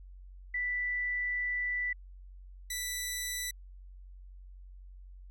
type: tone pair in turn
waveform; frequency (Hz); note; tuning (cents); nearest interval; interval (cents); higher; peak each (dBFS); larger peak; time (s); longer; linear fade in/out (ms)
sine / 10% pulse; 1975.5 / 1975.5; B6 / B6; 0 / 0; unison; 0; neither; -30 / -25; second; 0.54-1.93 / 2.7-3.51; first; 5
effects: added 46 Hz sine -47 dBFS peak until 5.3 s